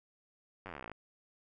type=slowing click train; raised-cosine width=0.5 ms; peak=-29 dBFS; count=19; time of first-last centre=0.66-0.916 s; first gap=10 ms; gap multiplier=1.04; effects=none